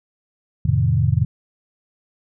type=chord; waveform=sine; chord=F dominant seventh; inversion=none; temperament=equal; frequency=87.31 / 110 / 130.81 / 155.56 Hz; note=F2 / A2 / C3 / Eb3; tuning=0 / 0 / 0 / 0 cents; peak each=-21 / -19 / -19 / -22 dBFS; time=0.65-1.25 s; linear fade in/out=5 ms; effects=none